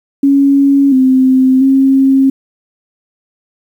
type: tone with pitch steps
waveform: sine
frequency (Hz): 278 / 260.3 / 268.8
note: C#4 / C4 / C4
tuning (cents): +5 / -9 / +47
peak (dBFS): -5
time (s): 0.23-2.3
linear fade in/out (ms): 5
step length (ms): 690
effects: 7-bit